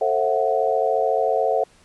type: chord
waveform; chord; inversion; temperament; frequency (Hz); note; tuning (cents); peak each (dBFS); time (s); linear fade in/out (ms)
sine; F# half-diminished seventh; first; just; 444 / 532.8 / 666 / 740; A4 / C5 / E5 / F#5; +16 / +31 / +18 / 0; -23; 0.01-1.64; 5
effects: pink hiss -55 dBFS RMS until 1.84 s + resampled to 24000 Hz